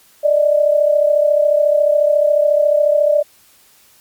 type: tone pair together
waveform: sine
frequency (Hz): 588.2 / 622.3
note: D5 / D#5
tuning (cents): +3 / 0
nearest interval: minor second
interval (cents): 97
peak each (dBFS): -11 / -16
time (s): 0.23-3.23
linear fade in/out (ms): 20
effects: white hiss -50 dBFS RMS until 4 s + MP3 96 kbps